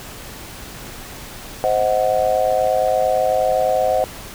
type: chord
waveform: sine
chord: C diminished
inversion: none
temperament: equal with one note detuned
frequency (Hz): 523.3 / 631.7 / 740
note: C5 / Eb5 / Gb5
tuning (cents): 0 / +26 / 0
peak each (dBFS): -19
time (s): 1.64-4.04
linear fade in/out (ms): 0
effects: pink hiss -35 dBFS RMS until 4.34 s